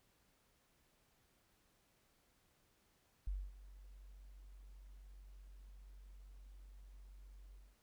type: tone with ADSR envelope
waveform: sine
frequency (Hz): 47.58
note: F#1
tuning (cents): +49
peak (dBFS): -36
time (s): 3.27-7.78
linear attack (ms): 5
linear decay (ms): 240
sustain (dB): -18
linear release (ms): 230
effects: pink hiss -75 dBFS RMS until 7.82 s